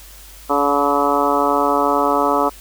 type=harmonic tone with a mistuned harmonic; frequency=142.8 Hz; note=D3; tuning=48 cents flat; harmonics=2 / 3 / 4 / 5 / 6 / 7 / 8 / 9; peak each=-22 / -22 / -22 / -22 / -22 / -22 / -22 / -22 dBFS; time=0.49-2.5 s; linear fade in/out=20 ms; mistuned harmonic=6; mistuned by=+22 cents; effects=added 50 Hz sine -41 dBFS peak until 2.6 s + white hiss -42 dBFS RMS until 2.6 s